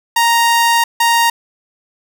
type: tone pair in turn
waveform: sawtooth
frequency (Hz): 932.3 / 932.3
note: A#5 / A#5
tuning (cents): 0 / 0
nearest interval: unison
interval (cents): 0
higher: neither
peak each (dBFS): -6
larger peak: neither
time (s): 0.16-0.84 / 1-1.3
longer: first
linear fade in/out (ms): 5
effects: none